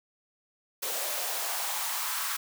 white noise with high-pass filter sweep, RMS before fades -32 dBFS, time 0.82-2.37 s, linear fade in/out 10 ms, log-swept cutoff 480 to 1200 Hz, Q 2.8, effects none

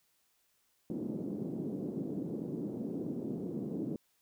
white band-pass noise, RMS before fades -38 dBFS, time 0.9-3.96 s, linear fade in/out 2 ms, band 160 to 340 Hz, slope 24 dB/octave, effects white hiss -74 dBFS RMS until 4.21 s

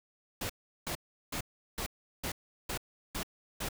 pink noise bursts, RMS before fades -36 dBFS, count 8, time 0.41-3.688 s, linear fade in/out 5 ms, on 86 ms, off 370 ms, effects none

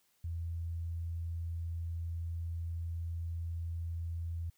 sine tone, 83.8 Hz, E2, 29 cents sharp, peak -35 dBFS, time 0.24-4.5 s, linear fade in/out 5 ms, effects white hiss -73 dBFS RMS until 4.57 s

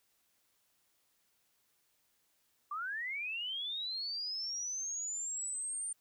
sine linear sweep, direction up, 1140 to 9020 Hz, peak -36 dBFS, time 2.71-5.93 s, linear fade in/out 5 ms, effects white hiss -75 dBFS RMS until 6 s

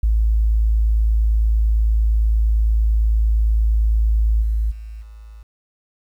sine tone with level steps, 54.4 Hz, A1, 19 cents flat, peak -13 / -16 / -30 / -36 dBFS, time 0.03-5.43 s, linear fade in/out 5 ms, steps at 4.41 / 4.7 / 5.01 s, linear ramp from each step 20 ms, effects 9-bit

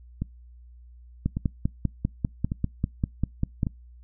two click trains, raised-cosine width 5 ms, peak -11 / -15 dBFS, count 13 / 4, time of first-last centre 1.26-3.632 / 0.22-3.668 s, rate 5.06 / 0.87 Hz, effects noise-tail reverb RT60 0.2 s tail -26 dB re dry + added 60 Hz sine -46 dBFS peak until 4.03 s

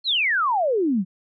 sine exponential sweep, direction down, 4381 to 173 Hz, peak -18 dBFS, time 0.04-1.05 s, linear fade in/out 50 ms, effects none

